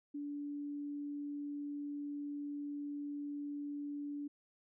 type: tone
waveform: sine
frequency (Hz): 289.2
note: D4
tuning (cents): -27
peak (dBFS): -39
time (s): 0.14-4.28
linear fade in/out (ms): 10
effects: none